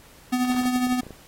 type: tone with tremolo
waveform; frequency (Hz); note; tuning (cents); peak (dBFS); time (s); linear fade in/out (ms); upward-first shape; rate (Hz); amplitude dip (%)
square; 250.3; B3; +23; -19; 0.32-1.01; 10; triangle; 12; 55
type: clicks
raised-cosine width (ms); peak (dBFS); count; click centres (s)
2; -26; 10; 0.5 / 0.549 / 0.615 / 0.656 / 0.76 / 0.869 / 0.925 / 1.033 / 1.067 / 1.107
effects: pink hiss -51 dBFS RMS until 1.27 s + AAC 48 kbps